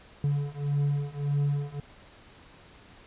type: beating tone pair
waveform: triangle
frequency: 142.5 / 144.2 Hz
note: C#3 / D3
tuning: +48 / -31 cents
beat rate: 1.7 Hz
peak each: -27 / -26 dBFS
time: 0.24-1.8 s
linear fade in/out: 2 ms
effects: pink hiss -53 dBFS RMS until 3.06 s + resampled to 8000 Hz